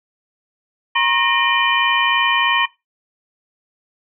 sine tone cluster, 954 / 1077 / 1852 / 2403 / 3032 Hz, A#5 / C6 / A#6 / D7 / F#7, +40 / +50 / -12 / +39 / +42 cents, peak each -20 dBFS, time 0.95-2.66 s, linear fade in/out 10 ms, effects noise-tail reverb RT60 0.2 s tail -17 dB re dry

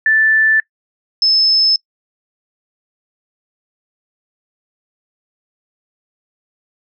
sine tone pair in turn, 1760 / 5229 Hz, A6 / E8, 0 / -15 cents, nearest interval octave + perfect fifth, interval 1885 cents, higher second, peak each -9 dBFS, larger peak neither, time 0.06-0.6 / 1.22-1.76 s, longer neither, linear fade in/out 2 ms, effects noise-tail reverb RT60 0.1 s tail -23 dB re dry

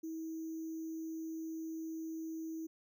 sine tone with sample-and-hold, 322.5 Hz, E4, 38 cents flat, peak -39 dBFS, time 0.03-2.67 s, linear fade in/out 10 ms, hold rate 6300 Hz, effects none

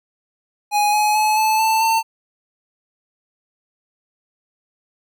square tone with pitch steps, 830.6 / 843.7 / 856.9 / 870.4 / 884.1 / 898 Hz, G#5 / G#5 / A5 / A5 / A5 / A5, 0 / +27 / -46 / -19 / +8 / +35 cents, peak -15 dBFS, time 0.71-2.03 s, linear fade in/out 50 ms, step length 220 ms, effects none

